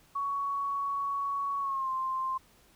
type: tone with pitch glide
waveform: sine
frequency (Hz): 1118 to 1049.2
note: C#6 to C6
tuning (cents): +14 to +4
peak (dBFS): -29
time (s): 0.15-2.38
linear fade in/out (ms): 10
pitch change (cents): -110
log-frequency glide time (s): 1.6-1.9
effects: pink hiss -62 dBFS RMS until 2.75 s